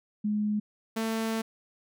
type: tone pair in turn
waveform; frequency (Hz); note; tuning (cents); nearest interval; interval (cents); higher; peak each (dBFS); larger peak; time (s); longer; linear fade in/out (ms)
sine / sawtooth; 210 / 223.5; G#3 / A3; +19 / +27; minor second; 108; second; -25 / -24; second; 0.24-0.6 / 0.96-1.42; second; 10
effects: none